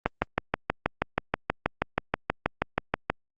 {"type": "click train", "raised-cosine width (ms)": 0.5, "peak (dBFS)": -7, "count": 20, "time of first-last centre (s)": [0.06, 3.1], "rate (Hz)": 6.25, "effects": ["Opus 24 kbps"]}